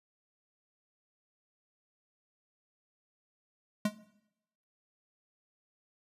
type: tone with exponential decay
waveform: square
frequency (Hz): 210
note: G#3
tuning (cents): +19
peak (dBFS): -24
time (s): 3.85-3.95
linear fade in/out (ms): 5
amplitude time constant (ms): 21
effects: noise-tail reverb RT60 0.8 s tail -17 dB re dry + resampled to 32000 Hz